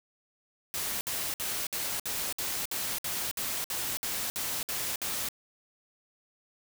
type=noise bursts; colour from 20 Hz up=white; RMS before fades=-33 dBFS; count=14; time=0.74-5.287 s; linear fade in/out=0 ms; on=270 ms; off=59 ms; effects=none